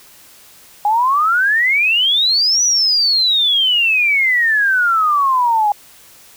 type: exponential two-way sweep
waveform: sine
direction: up then down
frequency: 811 to 5980 to 811 Hz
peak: -11 dBFS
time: 0.85-5.72 s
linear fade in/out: 2 ms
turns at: 2.63 s
effects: white hiss -44 dBFS RMS until 6.36 s